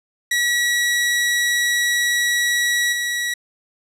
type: tone with level steps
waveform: sawtooth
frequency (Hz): 1927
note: B6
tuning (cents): -43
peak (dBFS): -13 / -17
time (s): 0.31-3.34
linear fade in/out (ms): 5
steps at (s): 2.92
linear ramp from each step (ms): 10
effects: low-pass 12000 Hz 12 dB/octave

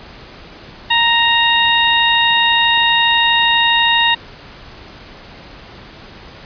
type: harmonic tone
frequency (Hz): 932.3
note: A#5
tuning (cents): 0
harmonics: 1 / 2 / 3 / 4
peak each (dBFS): -16 / -16 / -16 / -16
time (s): 0.9-4.15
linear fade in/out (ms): 10
type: clicks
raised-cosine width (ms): 1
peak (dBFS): -22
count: 2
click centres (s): 2.776 / 2.818
effects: pink hiss -37 dBFS RMS until 6.45 s + resampled to 11025 Hz

